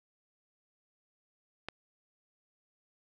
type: click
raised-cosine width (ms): 0.3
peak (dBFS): -21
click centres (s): 1.686
effects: none